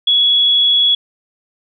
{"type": "tone", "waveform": "sine", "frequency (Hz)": 3367, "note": "G#7", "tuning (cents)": 23, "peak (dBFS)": -9, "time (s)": [0.07, 0.95], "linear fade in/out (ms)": 5, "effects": []}